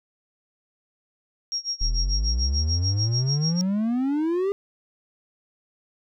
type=tone with tremolo; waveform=sine; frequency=5588 Hz; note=F8; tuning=in tune; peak=-23 dBFS; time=1.52-3.61 s; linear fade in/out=0 ms; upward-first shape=sine; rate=6.8 Hz; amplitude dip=95%
type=exponential sweep; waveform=triangle; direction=up; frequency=36.71 to 406.9 Hz; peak=-19 dBFS; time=1.81-4.52 s; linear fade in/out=0 ms
effects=none